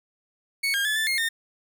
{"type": "tone with pitch steps", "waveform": "30% pulse", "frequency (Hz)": [2218, 1614, 1724, 1761, 2139, 1826], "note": ["C#7", "G#6", "A6", "A6", "C7", "A#6"], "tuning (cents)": [0, -50, -36, 1, 38, -36], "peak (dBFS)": -20, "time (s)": [0.63, 1.29], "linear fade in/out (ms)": 10, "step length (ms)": 110, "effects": []}